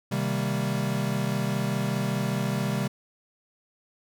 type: chord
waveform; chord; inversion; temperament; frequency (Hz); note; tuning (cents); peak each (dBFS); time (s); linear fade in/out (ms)
square; C minor seventh; none; equal with one note detuned; 130.81 / 155.56 / 196 / 230.4; C3 / Eb3 / G3 / Bb3; 0 / 0 / 0 / -20; -30 / -33 / -30 / -35; 0.11-2.88; 10
effects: none